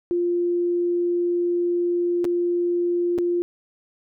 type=tone with dropouts; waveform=sine; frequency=349.2 Hz; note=F4; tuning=in tune; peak=-19 dBFS; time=0.11-3.42 s; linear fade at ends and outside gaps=0 ms; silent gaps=2.244-2.251 / 3.18-3.186 s; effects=none